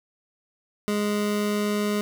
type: tone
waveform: 25% pulse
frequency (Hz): 207.7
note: G#3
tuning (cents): 0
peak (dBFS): -19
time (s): 0.88-2.01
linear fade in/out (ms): 0
effects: none